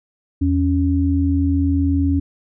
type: tone pair together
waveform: sine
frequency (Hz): 83.15 / 277.5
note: E2 / C#4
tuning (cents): +16 / +2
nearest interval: octave + major sixth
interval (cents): 2086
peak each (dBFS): -17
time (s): 0.41-2.2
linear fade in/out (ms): 10
effects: none